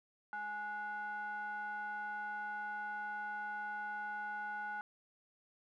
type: ring-modulated tone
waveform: triangle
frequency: 313.5 Hz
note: D#4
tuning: 13 cents sharp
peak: -34 dBFS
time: 0.33-4.81 s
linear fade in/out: 0 ms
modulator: 1150 Hz
effects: none